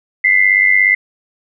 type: tone pair together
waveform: sine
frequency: 2003 / 2100 Hz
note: B6 / C7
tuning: +24 / +6 cents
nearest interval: minor second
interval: 82 cents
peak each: -11 dBFS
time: 0.24-0.95 s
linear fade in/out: 5 ms
effects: none